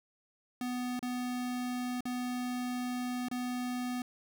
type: tone with dropouts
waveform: square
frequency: 248.2 Hz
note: B3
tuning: 9 cents sharp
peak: -34 dBFS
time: 0.61-4.02 s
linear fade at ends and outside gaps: 2 ms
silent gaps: 0.993-1.027 / 2.007-2.054 / 3.285-3.313 s
effects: none